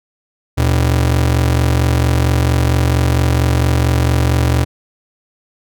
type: ring-modulated tone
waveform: 45% pulse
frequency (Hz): 98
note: G2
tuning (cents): 0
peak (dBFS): -8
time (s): 0.57-4.65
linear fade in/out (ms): 20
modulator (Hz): 22.2
effects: none